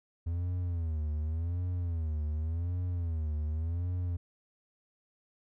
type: tone with vibrato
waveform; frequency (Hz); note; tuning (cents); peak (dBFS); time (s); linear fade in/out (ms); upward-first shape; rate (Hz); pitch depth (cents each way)
triangle; 82.41; E2; 0; -28; 0.26-4.17; 10; sine; 0.88; 150
effects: none